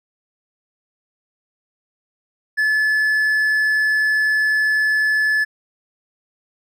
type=tone; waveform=triangle; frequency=1726 Hz; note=A6; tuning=34 cents flat; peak=-13 dBFS; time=2.57-5.45 s; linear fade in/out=20 ms; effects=none